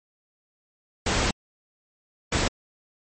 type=noise bursts at uneven times; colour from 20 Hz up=pink; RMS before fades=-23 dBFS; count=2; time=1.06-1.31 / 2.32-2.48 s; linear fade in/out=5 ms; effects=low-pass 9000 Hz 12 dB/octave + MP3 32 kbps